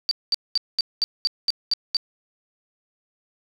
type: tone bursts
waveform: sine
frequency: 4635 Hz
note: D8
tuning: 24 cents flat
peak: -17 dBFS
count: 9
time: 0.09-1.968 s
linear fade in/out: 0 ms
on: 22 ms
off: 210 ms
effects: 9-bit